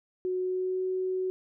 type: tone with pitch glide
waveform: sine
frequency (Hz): 367.8 to 372.5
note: F#4 to F#4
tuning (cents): -10 to +12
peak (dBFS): -27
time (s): 0.25-1.3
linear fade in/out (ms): 0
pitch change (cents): +22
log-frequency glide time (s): 0.39-0.83
effects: none